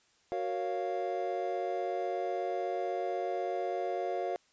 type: chord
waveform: triangle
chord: Gb major seventh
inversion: none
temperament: equal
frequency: 370 / 466.2 / 554.4 / 698.5 Hz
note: Gb4 / Bb4 / Db5 / F5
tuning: 0 / 0 / 0 / 0 cents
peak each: -35 / -37 / -36 / -33 dBFS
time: 0.32-4.36 s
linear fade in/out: 0 ms
effects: white hiss -68 dBFS RMS until 4.52 s + resampled to 16000 Hz